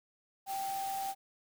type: tone in noise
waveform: sine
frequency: 781 Hz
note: G5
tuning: 7 cents flat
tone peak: -34 dBFS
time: 0.46-1.15 s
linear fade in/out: 50 ms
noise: white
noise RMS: -45 dBFS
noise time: 0.46-1.15 s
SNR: +8 dB
effects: none